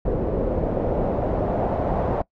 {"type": "noise with low-pass filter sweep", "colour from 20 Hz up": "pink", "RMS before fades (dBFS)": -23, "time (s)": [0.05, 2.22], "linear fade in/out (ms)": 5, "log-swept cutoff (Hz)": [490, 750], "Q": 2.3, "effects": ["noise-tail reverb RT60 0.1 s tail -22 dB re dry"]}